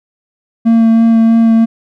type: tone with vibrato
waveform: triangle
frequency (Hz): 227.2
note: A#3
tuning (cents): -44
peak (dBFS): -3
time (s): 0.65-1.66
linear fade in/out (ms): 20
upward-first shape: sine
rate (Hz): 3.1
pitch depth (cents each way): 12
effects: none